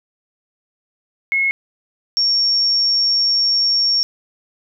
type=tone pair in turn; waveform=sine; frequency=2174 / 5511 Hz; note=C#7 / F8; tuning=-34 / -24 cents; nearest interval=octave + major third; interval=1610 cents; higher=second; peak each=-14 / -13 dBFS; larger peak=second; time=1.32-1.51 / 2.17-4.03 s; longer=second; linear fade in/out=0 ms; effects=none